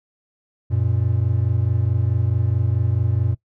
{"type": "tone pair together", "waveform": "triangle", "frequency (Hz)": [93.07, 117.7], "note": ["F#2", "A#2"], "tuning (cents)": [11, 17], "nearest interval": "major third", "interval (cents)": 406, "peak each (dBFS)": -18, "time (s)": [0.7, 3.35], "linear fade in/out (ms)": 20, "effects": ["noise-tail reverb RT60 0.1 s tail -19 dB re dry"]}